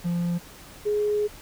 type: tone pair in turn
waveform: triangle / sine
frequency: 173.2 / 417.9 Hz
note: F3 / G#4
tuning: -14 / +11 cents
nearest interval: octave + minor third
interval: 1525 cents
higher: second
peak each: -21 dBFS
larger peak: neither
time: 0.04-0.39 / 0.85-1.28 s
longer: second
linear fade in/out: 20 ms
effects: pink hiss -46 dBFS RMS until 1.41 s